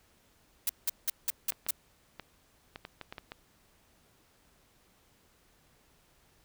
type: noise bursts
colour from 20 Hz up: blue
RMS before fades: -29 dBFS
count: 6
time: 0.67-1.708 s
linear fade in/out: 2 ms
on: 23 ms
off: 180 ms
type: clicks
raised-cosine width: 0.3 ms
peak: -25 dBFS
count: 9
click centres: 1.522 / 1.665 / 2.197 / 2.759 / 2.851 / 3.013 / 3.125 / 3.182 / 3.319 s
effects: pink hiss -66 dBFS RMS until 6.44 s